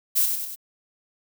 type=noise with echo; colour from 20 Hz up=violet; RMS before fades=-20 dBFS; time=0.15-0.27 s; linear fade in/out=20 ms; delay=97 ms; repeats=3; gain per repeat=-5 dB; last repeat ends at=0.561 s; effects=none